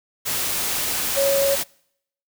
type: tone in noise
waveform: sine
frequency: 554.4 Hz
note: C#5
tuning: in tune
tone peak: -17 dBFS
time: 1.16-1.56 s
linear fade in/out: 20 ms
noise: white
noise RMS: -24 dBFS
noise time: 0.25-1.64 s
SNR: +4 dB
effects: noise-tail reverb RT60 0.7 s tail -25 dB re dry